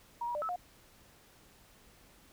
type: tone with pitch steps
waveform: sine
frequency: 946 / 960 / 595 / 1304 / 715 Hz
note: A#5 / B5 / D5 / E6 / F5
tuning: +25 / -49 / +22 / -19 / +41 cents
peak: -33 dBFS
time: 0.21-0.56 s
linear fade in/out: 5 ms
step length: 70 ms
effects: pink hiss -61 dBFS RMS until 2.32 s